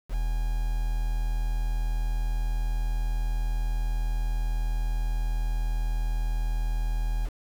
triangle tone with quantisation, 40 Hz, D#1, 49 cents sharp, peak -22 dBFS, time 0.09-7.3 s, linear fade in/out 50 ms, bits 7, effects none

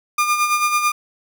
30% pulse tone with tremolo, 1207 Hz, D6, 47 cents sharp, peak -11 dBFS, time 0.18-0.92 s, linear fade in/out 5 ms, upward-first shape sine, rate 9.1 Hz, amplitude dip 55%, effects none

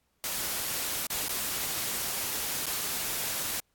white noise with dropouts, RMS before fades -32 dBFS, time 0.24-3.6 s, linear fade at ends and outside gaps 0 ms, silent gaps 1.068-1.102 / 1.283-1.293 / 2.658-2.666 s, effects pink hiss -74 dBFS RMS until 3.74 s + AAC 64 kbps

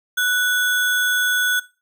sine tone with sample-and-hold, 1480 Hz, F#6, in tune, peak -16 dBFS, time 0.17-1.6 s, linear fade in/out 10 ms, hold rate 4900 Hz, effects noise-tail reverb RT60 0.3 s tail -19 dB re dry

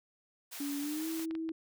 white high-pass noise, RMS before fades -44 dBFS, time 0.51-1.26 s, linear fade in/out 20 ms, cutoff 600 Hz, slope 12 dB/octave
sine tone with pitch glide, 285.1 to 323.7 Hz, C#4 to E4, +49 to -31 cents, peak -34 dBFS, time 0.6-1.52 s, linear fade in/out 5 ms, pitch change +220 cents, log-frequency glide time 0.8-1.08 s
clicks, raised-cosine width 0.3 ms, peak -31 dBFS, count 4, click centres 1.195 / 1.31 / 1.352 / 1.491 s
effects none

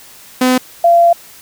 sawtooth / sine tone pair in turn, 254.3 / 684.8 Hz, C4 / F5, -49 / -34 cents, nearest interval octave + perfect fourth, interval 1715 cents, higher second, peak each -5 dBFS, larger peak neither, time 0.41-0.58 / 0.84-1.13 s, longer second, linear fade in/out 5 ms, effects white hiss -39 dBFS RMS until 1.41 s

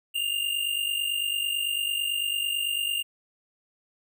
square tone pair together, 2794 / 2843 Hz, F7 / F7, 0 / +30 cents, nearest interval unison, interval 30 cents, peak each -28 / -31 dBFS, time 0.14-3.03 s, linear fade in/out 20 ms, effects none

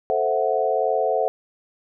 sine chord, F# half-diminished seventh, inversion first, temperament equal, 440 / 523.3 / 659.3 / 740 Hz, A4 / C5 / E5 / F#5, 0 / 0 / 0 / 0 cents, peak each -24 dBFS, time 0.1-1.28 s, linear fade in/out 0 ms, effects none

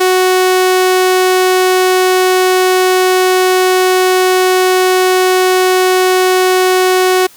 sawtooth tone, 370 Hz, F#4, in tune, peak -4 dBFS, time 0-7.27 s, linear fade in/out 10 ms, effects white hiss -41 dBFS RMS until 7.36 s

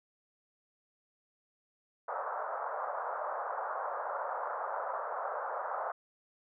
pink band-pass noise, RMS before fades -37 dBFS, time 2.08-5.92 s, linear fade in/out 5 ms, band 540 to 1400 Hz, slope 48 dB/octave, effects none

